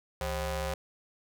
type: ring-modulated tone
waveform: sawtooth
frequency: 233.1 Hz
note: A#3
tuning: in tune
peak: -24 dBFS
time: 0.21-0.74 s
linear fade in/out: 2 ms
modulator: 302 Hz
effects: none